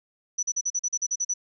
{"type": "tone bursts", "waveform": "sine", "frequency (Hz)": 5940, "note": "F#8", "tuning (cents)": 6, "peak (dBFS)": -23, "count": 11, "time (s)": [0.38, 1.34], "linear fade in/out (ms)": 10, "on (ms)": 50, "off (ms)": 41, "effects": []}